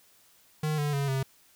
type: tone with pitch steps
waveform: square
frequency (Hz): 153.6 / 146.75 / 140.2 / 133.95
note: D#3 / D3 / C#3 / C3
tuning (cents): -22 / -1 / +20 / +41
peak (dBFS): -27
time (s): 0.63-1.23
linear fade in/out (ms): 5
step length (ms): 150
effects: white hiss -61 dBFS RMS until 1.55 s